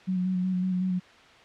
sine tone with vibrato, 184 Hz, F#3, 9 cents flat, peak -24 dBFS, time 0.07-1 s, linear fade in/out 20 ms, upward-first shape square, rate 5.4 Hz, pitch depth 22 cents each way, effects white hiss -52 dBFS RMS until 1.44 s + low-pass 3000 Hz 12 dB/octave

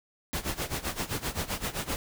pink noise with tremolo, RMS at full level -30 dBFS, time 0.33-1.96 s, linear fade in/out 0 ms, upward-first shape sine, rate 7.7 Hz, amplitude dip 85%, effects none

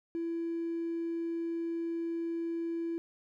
triangle tone with hard clipping, 334.3 Hz, E4, 24 cents sharp, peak -32 dBFS, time 0.15-2.98 s, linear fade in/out 0 ms, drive 3 dB, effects none

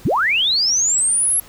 sine linear sweep, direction up, 64.2 to 11350 Hz, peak -14 dBFS, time 0.05-1.4 s, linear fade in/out 5 ms, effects pink hiss -44 dBFS RMS until 1.48 s

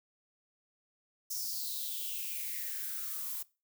violet noise with high-pass filter sweep, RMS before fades -38 dBFS, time 1.3-3.43 s, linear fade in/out 10 ms, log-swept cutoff 5800 to 950 Hz, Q 5.8, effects noise-tail reverb RT60 0.3 s tail -21 dB re dry

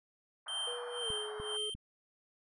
white band-pass noise, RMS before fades -48 dBFS, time 0.46-1.57 s, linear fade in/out 5 ms, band 630 to 1600 Hz, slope 48 dB/octave
square tone with tremolo, 3136 Hz, G7, in tune, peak -35 dBFS, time 0.48-1.74 s, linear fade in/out 2 ms, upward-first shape sine, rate 2 Hz, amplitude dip 90%
triangle tone with pitch glide, 484.9 to 424.6 Hz, B4 to G#4, -32 to +38 cents, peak -39 dBFS, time 0.67-1.7 s, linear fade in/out 5 ms, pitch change -230 cents, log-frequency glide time 1.01-1.13 s
clicks, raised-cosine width 5 ms, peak -34 dBFS, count 3, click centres 1.103 / 1.4 / 1.75 s
effects resampled to 24000 Hz

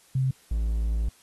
sine / triangle tone pair in turn, 131.6 / 55.33 Hz, C3 / A1, +10 / +10 cents, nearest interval octave + minor third, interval 1500 cents, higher first, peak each -21 dBFS, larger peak neither, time 0.15-0.31 / 0.51-1.09 s, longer second, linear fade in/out 5 ms, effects white hiss -58 dBFS RMS until 1.22 s + AAC 32 kbps

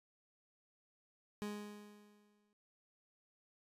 30% pulse tone with exponential decay, 207.7 Hz, G#3, in tune, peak -36 dBFS, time 1.42-2.53 s, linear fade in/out 0 ms, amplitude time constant 240 ms, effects resampled to 32000 Hz

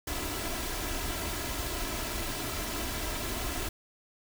pink noise with comb filter, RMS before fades -34 dBFS, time 0.07-3.69 s, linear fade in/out 5 ms, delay 3 ms, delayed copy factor +0.55, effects none

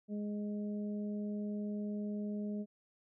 harmonic tone, 207.7 Hz, G#3, in tune, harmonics 1 / 2 / 3, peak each -36 / -46 / -50 dBFS, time 0.08-2.66 s, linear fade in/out 50 ms, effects none

